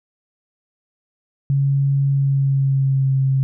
sine tone with pitch glide, 138.59 to 134.18 Hz, C#3 to C3, 0 to +44 cents, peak -14 dBFS, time 1.5-3.43 s, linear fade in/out 0 ms, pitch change -56 cents, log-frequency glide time 2.1-3.14 s, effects none

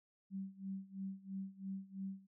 sine tone with tremolo, 193.1 Hz, G3, 26 cents flat, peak -39 dBFS, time 0.3-2.27 s, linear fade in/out 50 ms, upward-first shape sine, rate 3 Hz, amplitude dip 90%, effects none

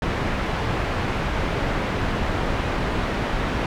pink low-pass noise, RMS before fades -24 dBFS, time 0.02-3.66 s, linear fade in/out 2 ms, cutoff 2300 Hz, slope 12 dB/octave, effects none

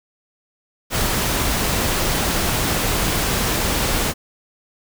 pink noise, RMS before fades -20 dBFS, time 0.9-4.14 s, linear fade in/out 50 ms, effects none

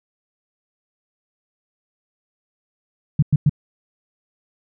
sine tone bursts, 146.83 Hz, D3, in tune, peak -10 dBFS, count 3, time 3.19-3.495 s, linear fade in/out 5 ms, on 35 ms, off 100 ms, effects none

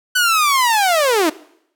sawtooth linear sweep, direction down, 1508 to 290.9 Hz, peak -9 dBFS, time 0.15-1.3 s, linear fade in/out 10 ms, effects noise-tail reverb RT60 0.7 s tail -19 dB re dry

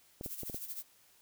clicks, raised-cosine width 2 ms, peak -29 dBFS, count 5, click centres 0.211 / 0.261 / 0.433 / 0.498 / 0.545 s
violet noise with tremolo, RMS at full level -40 dBFS, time 0.23-0.83 s, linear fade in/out 10 ms, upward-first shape sine, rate 13 Hz, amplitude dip 70%
effects white hiss -65 dBFS RMS until 1.21 s

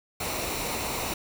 pink noise with comb filter, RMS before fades -31 dBFS, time 0.2-1.14 s, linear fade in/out 5 ms, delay 0.61 ms, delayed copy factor -0.5, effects none

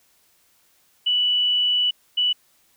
sine tone bursts at uneven times, 2960 Hz, F#7, in tune, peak -17 dBFS, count 2, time 1.06-1.91 / 2.17-2.33 s, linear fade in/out 10 ms, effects white hiss -61 dBFS RMS until 2.76 s

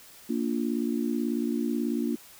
sine chord, Bb major, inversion none, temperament just, 233.1 / 291.4 / 349.6 Hz, Bb3 / D4 / F4, 0 / -13 / +2 cents, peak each -28 / -30 / -33 dBFS, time 0.29-2.16 s, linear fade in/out 10 ms, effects white hiss -51 dBFS RMS until 2.39 s

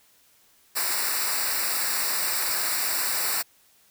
white noise with comb filter, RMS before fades -26 dBFS, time 0.75-3.43 s, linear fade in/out 20 ms, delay 0.31 ms, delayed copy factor -0.85, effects white hiss -60 dBFS RMS until 3.9 s

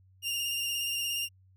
sawtooth tone with vibrato, 2808 Hz, F7, 9 cents sharp, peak -27 dBFS, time 0.22-1.29 s, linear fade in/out 50 ms, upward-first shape square, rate 17 Hz, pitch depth 21 cents each way, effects added 94 Hz sine -58 dBFS peak until 1.56 s

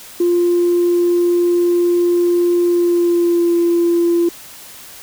sine tone with pitch glide, 349.2 to 342.6 Hz, F4 to F4, 0 to -33 cents, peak -10 dBFS, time 0.2-4.29 s, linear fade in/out 5 ms, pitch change -33 cents, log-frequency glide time 2.64-3.57 s, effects tanh soft clip ceiling -7 dBFS + white hiss -37 dBFS RMS until 5.02 s

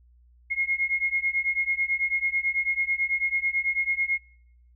sine beating tone pair, 2149 / 2158.1 Hz, C7 / C#7, +46 / -47 cents, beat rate 9.1 Hz, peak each -27 / -26 dBFS, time 0.5-4.19 s, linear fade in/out 20 ms, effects noise-tail reverb RT60 0.7 s tail -25 dB re dry + added 60 Hz sine -54 dBFS peak until 4.75 s

